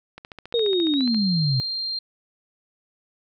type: click train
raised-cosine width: 0.3 ms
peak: -22 dBFS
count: 15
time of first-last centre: 0.18-1.146 s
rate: 14.5 Hz
type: exponential sweep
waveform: sine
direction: down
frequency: 484 to 124.1 Hz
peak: -19 dBFS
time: 0.54-1.6 s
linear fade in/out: 0 ms
type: tone with pitch glide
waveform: sine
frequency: 3729 to 4186 Hz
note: A#7 to C8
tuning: 0 to 0 cents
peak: -25 dBFS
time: 0.54-1.99 s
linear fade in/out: 5 ms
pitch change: +200 cents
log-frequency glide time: 0.94-1.09 s
effects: none